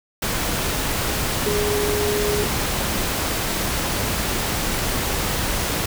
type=tone in noise; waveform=sine; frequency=415.3 Hz; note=G#4; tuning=in tune; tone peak=-21 dBFS; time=1.46-2.44 s; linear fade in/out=5 ms; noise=pink; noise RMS=-23 dBFS; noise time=0.22-5.86 s; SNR=-1 dB; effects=none